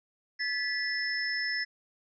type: tone cluster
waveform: sine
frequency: 1715 / 1966 / 5260 Hz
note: A6 / B6 / E8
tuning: -45 / -8 / -5 cents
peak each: -34 / -32 / -34 dBFS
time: 0.39-1.65 s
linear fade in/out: 20 ms
effects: none